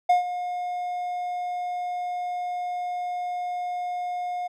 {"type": "tone with ADSR envelope", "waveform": "triangle", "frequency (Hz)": 716, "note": "F5", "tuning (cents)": 43, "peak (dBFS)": -12, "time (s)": [0.09, 4.48], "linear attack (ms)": 9, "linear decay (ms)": 130, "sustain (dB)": -13, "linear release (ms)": 15, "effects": []}